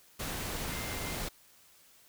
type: tone in noise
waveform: sine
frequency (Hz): 2093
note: C7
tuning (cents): 0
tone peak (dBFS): -46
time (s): 0.7-1.16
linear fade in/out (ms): 10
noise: pink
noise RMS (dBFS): -37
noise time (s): 0.19-1.29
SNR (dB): -12
effects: white hiss -61 dBFS RMS until 2.08 s